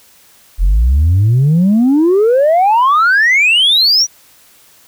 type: exponential sweep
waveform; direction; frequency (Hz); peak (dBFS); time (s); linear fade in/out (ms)
sine; up; 41.2 to 5920; -5; 0.58-4.07; 50
effects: tanh soft clip ceiling -5 dBFS + white hiss -46 dBFS RMS until 4.87 s